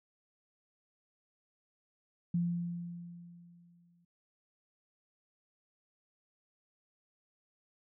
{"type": "tone with exponential decay", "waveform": "sine", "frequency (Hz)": 172.7, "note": "F3", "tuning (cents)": -19, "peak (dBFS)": -27, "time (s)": [2.34, 4.05], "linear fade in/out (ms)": 5, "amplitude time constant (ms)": 370, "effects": []}